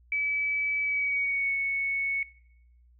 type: tone with pitch glide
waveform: sine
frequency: 2294 to 2213 Hz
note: D7 to C#7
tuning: -41 to -3 cents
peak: -25 dBFS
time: 0.12-2.23 s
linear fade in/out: 2 ms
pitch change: -62 cents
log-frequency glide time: 0.82-1.53 s
effects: noise-tail reverb RT60 0.8 s tail -21 dB re dry + added 60 Hz sine -56 dBFS peak until 2.99 s